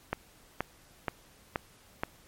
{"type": "click train", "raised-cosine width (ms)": 0.5, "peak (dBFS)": -14, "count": 5, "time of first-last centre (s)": [0.13, 2.035], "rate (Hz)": 2.1, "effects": ["pink hiss -59 dBFS RMS until 2.27 s", "MP3 64 kbps"]}